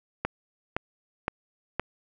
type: click train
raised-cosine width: 0.5 ms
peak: -11 dBFS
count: 4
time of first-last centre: 0.25-1.796 s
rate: 1.94 Hz
effects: none